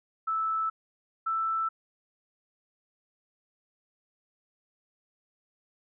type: tone pair in turn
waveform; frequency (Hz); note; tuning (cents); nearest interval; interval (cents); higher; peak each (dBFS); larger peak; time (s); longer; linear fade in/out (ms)
sine; 1313 / 1324.4; E6 / E6; -7 / +8; unison; 15; second; -26; neither; 0.27-0.7 / 1.26-1.69; neither; 10
effects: none